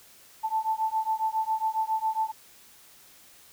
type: beating tone pair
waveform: sine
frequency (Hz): 877 / 884.3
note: A5 / A5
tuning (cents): -6 / +8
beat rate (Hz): 7.3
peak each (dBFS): -28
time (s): 0.43-2.32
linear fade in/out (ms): 20
effects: white hiss -54 dBFS RMS until 3.52 s